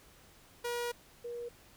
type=tone pair in turn; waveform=sawtooth / sine; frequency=479.4 / 476.9 Hz; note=A#4 / A#4; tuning=+48 / +39 cents; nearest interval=unison; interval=9 cents; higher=first; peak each=-30 / -38 dBFS; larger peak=first; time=0.64-0.92 / 1.24-1.49 s; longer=first; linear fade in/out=10 ms; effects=pink hiss -60 dBFS RMS until 1.76 s